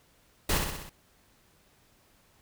pink noise with echo, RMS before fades -26 dBFS, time 0.49-0.58 s, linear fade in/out 5 ms, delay 63 ms, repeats 5, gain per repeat -4 dB, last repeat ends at 0.895 s, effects pink hiss -64 dBFS RMS until 2.41 s

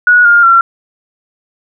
sine tone with pitch steps, 1460 / 1411.1 / 1363.8 Hz, F#6 / F6 / F6, -24 / +17 / -42 cents, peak -3 dBFS, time 0.07-0.61 s, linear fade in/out 2 ms, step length 180 ms, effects none

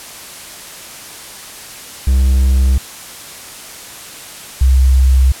triangle / sine tone pair in turn, 65.41 / 65.41 Hz, C2 / C2, 0 / 0 cents, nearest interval unison, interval 0 cents, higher neither, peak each -6 dBFS, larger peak neither, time 2.07-2.78 / 4.61-5.32 s, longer neither, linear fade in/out 5 ms, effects white hiss -32 dBFS RMS until 5.4 s + low-pass 12000 Hz 12 dB/octave

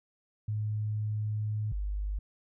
sine tone pair in turn, 106.6 / 50.31 Hz, G#2 / G1, +46 / +46 cents, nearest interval octave + minor second, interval 1300 cents, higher first, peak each -29 / -30 dBFS, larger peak first, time 0.48-1.72 / 1.72-2.19 s, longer first, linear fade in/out 5 ms, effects none

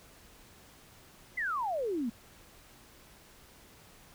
sine exponential sweep, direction down, 2093 to 217.1 Hz, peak -30 dBFS, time 1.37-2.1 s, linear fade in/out 10 ms, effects pink hiss -57 dBFS RMS until 4.14 s

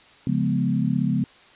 sine chord, C# dominant seventh, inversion none, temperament equal with one note detuned, 138.59 / 174.61 / 209.3 / 246.9 Hz, C#3 / E#3 / G#3 / B3, 0 / 0 / +14 / 0 cents, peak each -25 dBFS, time 0.27-1.24 s, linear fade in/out 2 ms, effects white hiss -51 dBFS RMS until 1.55 s + resampled to 8000 Hz

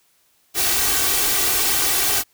white noise with comb filter, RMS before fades -19 dBFS, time 0.54-2.24 s, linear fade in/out 50 ms, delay 2.6 ms, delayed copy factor +0.75, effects white hiss -61 dBFS RMS until 2.33 s

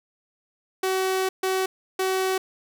sawtooth tone bursts at uneven times, 377.7 Hz, F#4, 36 cents sharp, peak -18 dBFS, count 3, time 0.83-1.29 / 1.43-1.66 / 1.99-2.38 s, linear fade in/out 5 ms, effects none

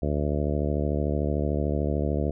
harmonic tone, 73.42 Hz, D2, in tune, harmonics 1 / 2 / 3 / 4 / 5 / 6 / 7 / 8 / 9, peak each -27 / -30 / -32 / -33 / -34 / -35 / -35 / -36 / -37 dBFS, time 0.02-2.31 s, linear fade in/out 5 ms, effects none

